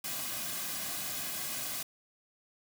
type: noise with comb filter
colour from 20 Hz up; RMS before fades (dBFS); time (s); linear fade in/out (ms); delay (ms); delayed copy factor
white; -37; 0.04-1.83; 5; 2.2; -0.65
effects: none